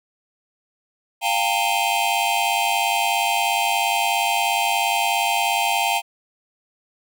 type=tone cluster; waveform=square; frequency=699 / 796 / 907 / 2533 / 3144 Hz; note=F5 / G5 / A#5 / D#7 / G7; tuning=+1 / +26 / -48 / +30 / +4 cents; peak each=-26 / -24 / -25 / -27 / -28 dBFS; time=1.21-6.02 s; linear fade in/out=50 ms; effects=none